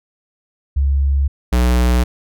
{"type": "tone pair in turn", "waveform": ["sine", "square"], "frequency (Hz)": [69.3, 61.15], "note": ["C#2", "B1"], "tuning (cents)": [0, -16], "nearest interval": "major second", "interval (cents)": 216, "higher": "first", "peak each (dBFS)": -12, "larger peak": "neither", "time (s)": [[0.76, 1.28], [1.52, 2.04]], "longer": "neither", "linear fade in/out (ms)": 10, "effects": []}